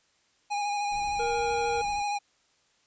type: tone with vibrato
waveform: square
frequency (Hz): 820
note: G#5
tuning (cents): -22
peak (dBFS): -28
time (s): 0.5-2.19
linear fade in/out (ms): 20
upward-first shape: square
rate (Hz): 13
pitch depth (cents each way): 17
type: noise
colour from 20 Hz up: brown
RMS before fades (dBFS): -46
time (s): 0.91-2.03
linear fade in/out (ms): 20
type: harmonic tone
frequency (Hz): 470.6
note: A#4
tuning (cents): +16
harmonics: 1 / 3 / 5 / 7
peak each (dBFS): -29 / -39 / -42 / -49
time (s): 1.19-1.82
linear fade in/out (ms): 10
effects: white hiss -67 dBFS RMS until 2.86 s + resampled to 16000 Hz